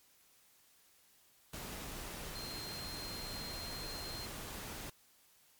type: tone in noise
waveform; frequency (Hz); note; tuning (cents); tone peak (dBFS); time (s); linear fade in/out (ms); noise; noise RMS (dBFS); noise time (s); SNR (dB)
sine; 4186; C8; 0; -45; 2.35-4.26; 5; pink; -45; 1.53-4.9; -3
effects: white hiss -67 dBFS RMS until 5.59 s + MP3 96 kbps